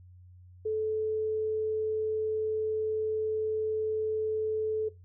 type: tone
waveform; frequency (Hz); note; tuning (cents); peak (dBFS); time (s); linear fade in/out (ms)
sine; 434.5; A4; -22; -27; 0.65-4.89; 10
effects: noise-tail reverb RT60 0.2 s tail -18 dB re dry + added 90 Hz sine -50 dBFS peak until 5.04 s